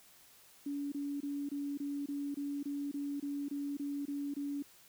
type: tone bursts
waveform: sine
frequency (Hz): 284.6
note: C#4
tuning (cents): +46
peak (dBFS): -35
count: 14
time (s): 0.66-4.625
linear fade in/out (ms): 5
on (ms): 260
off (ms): 25
effects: white hiss -61 dBFS RMS until 4.88 s